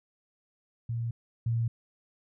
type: tone pair in turn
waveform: sine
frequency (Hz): 116.54 / 115.73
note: A#2 / A#2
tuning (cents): 0 / -12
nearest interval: unison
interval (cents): 12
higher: first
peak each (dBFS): -29 / -25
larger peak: second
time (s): 0.89-1.11 / 1.46-1.68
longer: neither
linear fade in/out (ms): 5
effects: none